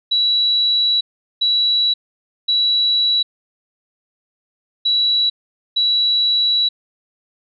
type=tone bursts at uneven times; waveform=sine; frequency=3920 Hz; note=B7; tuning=14 cents flat; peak=-13 dBFS; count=5; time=0.11-1.01 / 1.41-1.94 / 2.48-3.23 / 4.85-5.3 / 5.76-6.69 s; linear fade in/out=10 ms; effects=none